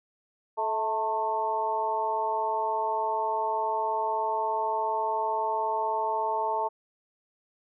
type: harmonic tone with a mistuned harmonic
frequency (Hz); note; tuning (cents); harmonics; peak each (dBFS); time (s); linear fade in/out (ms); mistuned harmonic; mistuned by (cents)
217; A3; -24; 2 / 3 / 4 / 5; -34 / -33 / -27 / -35; 0.57-6.69; 20; 4; +45
effects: none